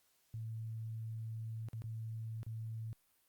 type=tone with dropouts; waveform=sine; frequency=112 Hz; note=A2; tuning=31 cents sharp; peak=-40 dBFS; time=0.34-2.93 s; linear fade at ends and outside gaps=0 ms; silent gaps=1.686-1.732 / 1.82-1.84 / 2.431-2.465 s; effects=white hiss -74 dBFS RMS until 3.28 s + Opus 48 kbps